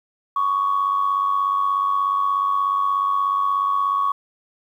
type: tone with amplitude modulation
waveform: sine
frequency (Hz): 1117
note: C#6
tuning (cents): +13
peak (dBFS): -14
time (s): 0.36-4.12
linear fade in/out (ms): 5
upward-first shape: sine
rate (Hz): 96.7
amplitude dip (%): 60
effects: tanh soft clip ceiling -11 dBFS + 9-bit